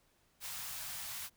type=band-stop noise; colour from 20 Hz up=white; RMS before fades=-43 dBFS; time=0.4-1.3 s; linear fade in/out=50 ms; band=170 to 680 Hz; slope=24 dB/octave; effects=pink hiss -72 dBFS RMS until 1.36 s